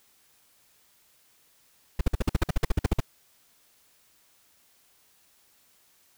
brown noise bursts, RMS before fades -20 dBFS, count 15, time 1.99-3.004 s, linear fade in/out 5 ms, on 20 ms, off 51 ms, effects white hiss -63 dBFS RMS until 6.17 s

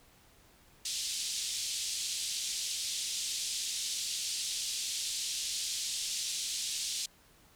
pink band-pass noise, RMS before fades -36 dBFS, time 0.85-7.06 s, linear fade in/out 5 ms, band 3400 to 9000 Hz, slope 24 dB/octave, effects pink hiss -62 dBFS RMS until 7.55 s

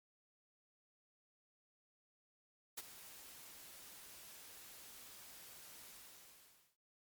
white noise with ADSR envelope, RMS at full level -43 dBFS, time 2.77-6.77 s, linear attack 12 ms, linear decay 31 ms, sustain -13 dB, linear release 900 ms, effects MP3 96 kbps

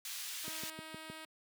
pink high-pass noise, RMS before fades -43 dBFS, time 0.05-0.7 s, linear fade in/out 2 ms, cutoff 2700 Hz, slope 12 dB/octave
5% pulse tone, 316.4 Hz, D#4, 29 cents sharp, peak -35 dBFS, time 0.44-1.25 s, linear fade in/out 2 ms
click train, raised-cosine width 3 ms, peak -30 dBFS, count 5, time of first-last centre 0.48-1.099 s, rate 6.46 Hz
effects high-pass 150 Hz 12 dB/octave

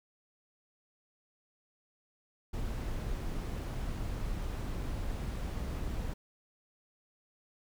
brown noise, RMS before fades -36 dBFS, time 2.53-6.14 s, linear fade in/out 10 ms, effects none

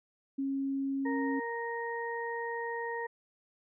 sine tone, 272.9 Hz, C#4, 27 cents flat, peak -30 dBFS, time 0.38-1.4 s, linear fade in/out 10 ms
harmonic tone, 466.2 Hz, A#4, in tune, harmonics 1 / 2 / 4, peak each -37 / -38 / -39 dBFS, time 1.05-3.07 s, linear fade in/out 10 ms
effects none

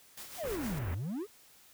white noise with tremolo, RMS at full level -45 dBFS, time 0.17-0.79 s, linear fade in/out 5 ms, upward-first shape sine, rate 6.5 Hz, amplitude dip 50%
triangle exponential two-way sweep, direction down then up, 781 to 79.8 to 458.2 Hz, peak -32 dBFS, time 0.37-1.27 s, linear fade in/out 50 ms, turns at 0.92 s
pink band-stop noise, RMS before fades -42 dBFS, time 0.43-0.95 s, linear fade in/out 10 ms, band 2400 to 16000 Hz, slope 24 dB/octave
effects white hiss -60 dBFS RMS until 1.73 s

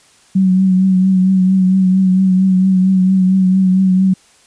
sine tone with vibrato, 187.7 Hz, F#3, 25 cents sharp, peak -8 dBFS, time 0.35-4.14 s, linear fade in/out 10 ms, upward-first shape triangle, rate 4.4 Hz, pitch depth 39 cents each way, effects white hiss -49 dBFS RMS until 4.46 s + resampled to 22050 Hz

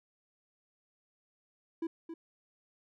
triangle tone with echo, 330 Hz, E4, 2 cents sharp, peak -30 dBFS, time 1.82-1.87 s, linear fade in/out 5 ms, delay 270 ms, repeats 1, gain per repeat -8 dB, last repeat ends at 2.14 s, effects none

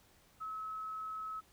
sine tone, 1290 Hz, E6, 38 cents flat, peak -39 dBFS, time 0.4-1.41 s, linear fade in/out 20 ms, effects pink hiss -66 dBFS RMS until 1.52 s

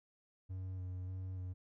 triangle tone with vibrato, 92.5 Hz, F#2, in tune, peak -38 dBFS, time 0.49-1.54 s, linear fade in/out 20 ms, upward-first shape square, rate 1.7 Hz, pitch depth 17 cents each way, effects none

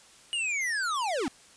square linear sweep, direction down, 2914 to 235.5 Hz, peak -28 dBFS, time 0.33-1.28 s, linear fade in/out 0 ms, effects white hiss -55 dBFS RMS until 1.56 s + resampled to 22050 Hz

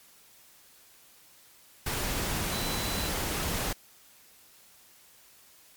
sine tone in noise, 3994 Hz, B7, 19 cents sharp, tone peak -38 dBFS, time 2.52-3.09 s, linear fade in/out 5 ms, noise pink, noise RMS -31 dBFS, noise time 1.86-3.73 s, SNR -10 dB, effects white hiss -57 dBFS RMS until 5.76 s + MP3 96 kbps

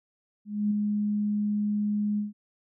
sine tone with ADSR envelope, 208.2 Hz, G#3, 5 cents sharp, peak -21 dBFS, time 0.45-2.33 s, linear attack 260 ms, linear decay 5 ms, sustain -3 dB, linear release 150 ms, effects none

